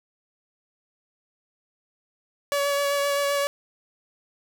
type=tone with vibrato; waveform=sawtooth; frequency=567 Hz; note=C#5; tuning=39 cents sharp; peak=-18 dBFS; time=2.52-3.47 s; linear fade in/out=0 ms; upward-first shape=sine; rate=7.7 Hz; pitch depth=14 cents each way; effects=none